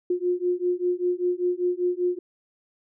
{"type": "beating tone pair", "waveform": "sine", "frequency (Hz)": [354.7, 359.8], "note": ["F4", "F#4"], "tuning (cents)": [27, -48], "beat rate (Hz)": 5.1, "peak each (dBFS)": -25, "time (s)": [0.1, 2.19], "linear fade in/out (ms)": 5, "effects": []}